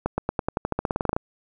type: accelerating click train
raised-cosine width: 1 ms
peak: -9 dBFS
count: 17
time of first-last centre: 0.06-1.165 s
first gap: 120 ms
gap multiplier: 0.92
effects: none